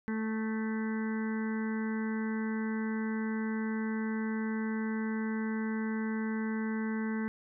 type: harmonic tone with a mistuned harmonic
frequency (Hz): 220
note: A3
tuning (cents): 0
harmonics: 1 / 2 / 4 / 5 / 6 / 7 / 8 / 9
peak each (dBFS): -31 / -41 / -47 / -49 / -55 / -45 / -49 / -47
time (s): 0.08-7.28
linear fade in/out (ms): 0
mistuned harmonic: 6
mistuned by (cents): -30
effects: none